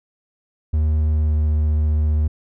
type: tone with pitch glide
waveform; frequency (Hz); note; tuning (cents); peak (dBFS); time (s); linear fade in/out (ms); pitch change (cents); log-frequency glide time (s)
triangle; 77 to 76.25; D#2 to D#2; -17 to -34; -13; 0.73-2.28; 10; -17; 1.09-1.37
effects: none